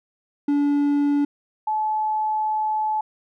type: tone pair in turn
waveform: triangle / sine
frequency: 287.6 / 861.8 Hz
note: D4 / A5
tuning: -36 / -36 cents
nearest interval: octave + perfect fifth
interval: 1900 cents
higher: second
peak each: -15 / -20 dBFS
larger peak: first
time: 0.48-1.25 / 1.67-3.01 s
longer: second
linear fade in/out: 5 ms
effects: none